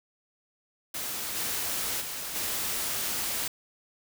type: noise with level steps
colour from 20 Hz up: white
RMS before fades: -34 / -31 / -36 / -31 dBFS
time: 0.94-3.48 s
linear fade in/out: 5 ms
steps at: 1.35 / 2 / 2.34 s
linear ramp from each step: 20 ms
effects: none